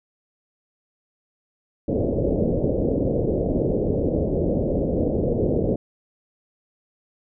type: low-pass noise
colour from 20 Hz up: white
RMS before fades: -22 dBFS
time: 1.88-5.76 s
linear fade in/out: 5 ms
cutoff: 560 Hz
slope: 48 dB/octave
effects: none